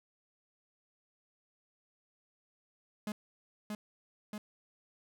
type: tone with echo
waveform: 45% pulse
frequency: 210.6 Hz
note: G#3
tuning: 24 cents sharp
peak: -35 dBFS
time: 3.07-3.12 s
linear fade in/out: 2 ms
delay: 630 ms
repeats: 2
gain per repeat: -2 dB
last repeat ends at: 4.38 s
effects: none